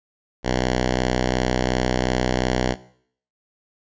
5% pulse tone, 62.8 Hz, B1, 30 cents sharp, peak -8 dBFS, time 0.43-2.76 s, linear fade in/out 50 ms, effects noise-tail reverb RT60 0.6 s tail -18 dB re dry + resampled to 16000 Hz

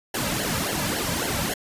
pink noise with flanger, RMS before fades -26 dBFS, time 0.14-1.54 s, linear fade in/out 5 ms, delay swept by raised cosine 0.8 to 2.8 ms, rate 3.6 Hz, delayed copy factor -0.95, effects resampled to 32000 Hz

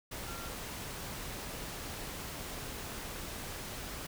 sine tone in noise, 1374 Hz, F6, 29 cents flat, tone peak -47 dBFS, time 0.27-0.49 s, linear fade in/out 10 ms, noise pink, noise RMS -42 dBFS, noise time 0.11-4.07 s, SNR -8 dB, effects none

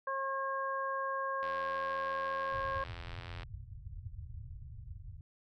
harmonic tone, 540 Hz, C#5, 45 cents flat, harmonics 1 / 2 / 3, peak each -39 / -35 / -41 dBFS, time 0.07-2.84 s, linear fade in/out 5 ms
click train, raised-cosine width 0.3 ms, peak -30 dBFS, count 173, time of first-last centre 1.43-3.432 s, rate 85.9 Hz
white low-pass noise, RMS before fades -46 dBFS, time 2.52-5.21 s, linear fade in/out 2 ms, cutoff 120 Hz, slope 48 dB/octave
effects none

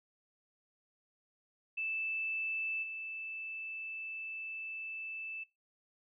sine tone with level steps, 2637 Hz, E7, in tune, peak -34 / -40 dBFS, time 1.77-5.44 s, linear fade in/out 10 ms, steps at 2.82 s, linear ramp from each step 20 ms, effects noise-tail reverb RT60 0.2 s tail -19 dB re dry

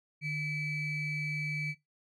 triangle ring-modulated tone, 1079 Hz, C#6, 47 cents flat, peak -27 dBFS, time 0.21-1.75 s, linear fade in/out 50 ms, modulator 1230 Hz, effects noise-tail reverb RT60 0.2 s tail -18 dB re dry

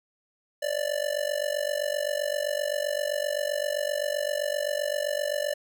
square tone with amplitude modulation, 587.3 Hz, D5, in tune, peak -23 dBFS, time 0.62-5.54 s, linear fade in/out 10 ms, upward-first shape sine, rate 47.7 Hz, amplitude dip 90%, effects 10-bit

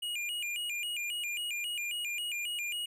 square tone with vibrato, 2637 Hz, E7, in tune, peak -34 dBFS, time 0.02-2.86 s, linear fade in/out 10 ms, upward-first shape square, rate 3.7 Hz, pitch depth 160 cents each way, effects resampled to 32000 Hz

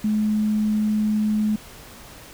sine tone, 213.2 Hz, G#3, 46 cents sharp, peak -18 dBFS, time 0.04-1.56 s, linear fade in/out 5 ms, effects pink hiss -43 dBFS RMS until 2.33 s

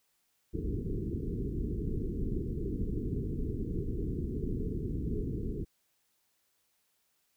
pink low-pass noise, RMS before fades -34 dBFS, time 0.53-5.65 s, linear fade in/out 20 ms, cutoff 440 Hz, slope 96 dB/octave, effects white hiss -75 dBFS RMS until 7.36 s

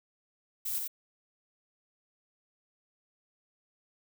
violet noise with echo, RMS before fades -34 dBFS, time 0.65-0.79 s, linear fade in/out 10 ms, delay 89 ms, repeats 1, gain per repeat -2 dB, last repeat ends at 0.879 s, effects none

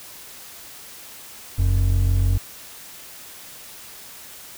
triangle tone pair together, 44.33 / 91 Hz, F1 / F#2, +27 / -28 cents, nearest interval octave, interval 1245 cents, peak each -17 / -16 dBFS, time 1.58-2.38 s, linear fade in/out 10 ms, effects white hiss -41 dBFS RMS until 4.57 s

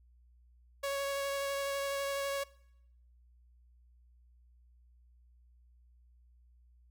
sawtooth tone with vibrato, 556 Hz, C#5, 5 cents sharp, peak -29 dBFS, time 0.83-2.44 s, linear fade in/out 10 ms, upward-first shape sine, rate 12 Hz, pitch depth 10 cents each way, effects noise-tail reverb RT60 0.8 s tail -22 dB re dry + added 60 Hz sine -60 dBFS peak until 6.9 s

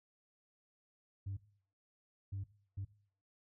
sine tone bursts at uneven times, 98 Hz, G2, in tune, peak -37 dBFS, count 3, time 1.26-1.37 / 2.32-2.44 / 2.77-2.85 s, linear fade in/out 10 ms, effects noise-tail reverb RT60 0.5 s tail -18 dB re dry + tanh soft clip ceiling -36 dBFS

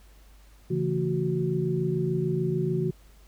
sine tone cluster, 139.1 / 165.9 / 222.4 / 369.3 Hz, C#3 / E3 / A3 / F#4, +6 / +11 / +19 / -3 cents, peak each -29 / -28 / -36 / -28 dBFS, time 0.7-2.91 s, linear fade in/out 10 ms, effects added 50 Hz sine -51 dBFS peak until 3.27 s + pink hiss -60 dBFS RMS until 3.27 s

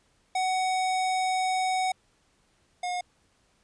square tone pair in turn, 747 / 719.9 Hz, F#5 / F#5, +16 / -48 cents, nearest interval minor second, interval 64 cents, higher first, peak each -25 / -29 dBFS, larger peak first, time 0.35-1.92 / 2.83-3.01 s, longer first, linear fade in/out 5 ms, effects pink hiss -67 dBFS RMS until 3.63 s + resampled to 22050 Hz

